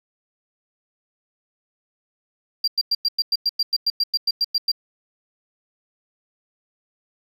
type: tone bursts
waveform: triangle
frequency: 4743 Hz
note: D8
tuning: 16 cents sharp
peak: -14 dBFS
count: 16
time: 2.64-4.717 s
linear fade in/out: 5 ms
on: 37 ms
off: 99 ms
effects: tanh soft clip ceiling -13 dBFS